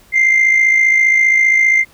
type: tone with amplitude modulation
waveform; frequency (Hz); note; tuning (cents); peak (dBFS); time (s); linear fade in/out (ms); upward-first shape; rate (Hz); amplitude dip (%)
sine; 2093; C7; 0; -4; 0.12-1.85; 50; sine; 55.1; 60
effects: tanh soft clip ceiling -5 dBFS + pink hiss -48 dBFS RMS until 1.93 s